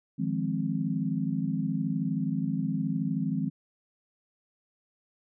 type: chord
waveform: sine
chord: F minor seventh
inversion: third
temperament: equal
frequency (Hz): 155.56 / 174.61 / 207.7 / 261.6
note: Eb3 / F3 / Ab3 / C4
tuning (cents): 0 / 0 / 0 / 0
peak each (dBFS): -32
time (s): 0.18-3.5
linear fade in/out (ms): 20
effects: none

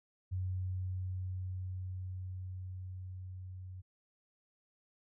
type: tone with level ramp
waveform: sine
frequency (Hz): 92.5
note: F#2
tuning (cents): 0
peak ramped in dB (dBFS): -33 to -44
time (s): 0.31-3.82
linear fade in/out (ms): 20
effects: none

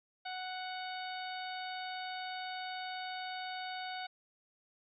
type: harmonic tone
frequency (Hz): 741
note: F#5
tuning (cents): +2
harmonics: 1 / 2 / 3 / 4 / 5 / 6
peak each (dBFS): -41 / -46 / -49 / -51 / -49 / -51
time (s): 0.25-4.07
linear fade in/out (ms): 10
effects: none

